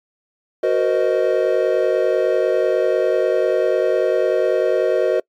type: chord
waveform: triangle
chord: C half-diminished seventh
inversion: second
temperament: equal with one note detuned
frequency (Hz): 370 / 466.2 / 516.3 / 622.3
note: Gb4 / Bb4 / C5 / Eb5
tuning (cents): 0 / 0 / -23 / 0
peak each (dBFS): -18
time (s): 0.63-5.2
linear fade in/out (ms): 5
effects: noise-tail reverb RT60 0.1 s tail -25 dB re dry + MP3 96 kbps